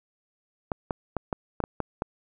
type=clicks; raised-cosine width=1 ms; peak=-13 dBFS; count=8; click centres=0.718 / 0.908 / 1.167 / 1.328 / 1.603 / 1.639 / 1.803 / 2.021 s; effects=none